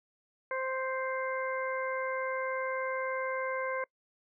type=harmonic tone; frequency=523.3 Hz; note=C5; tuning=in tune; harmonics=1 / 2 / 3 / 4; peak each=-34 / -37 / -39 / -40 dBFS; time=0.51-3.84 s; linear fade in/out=2 ms; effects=noise-tail reverb RT60 0.1 s tail -24 dB re dry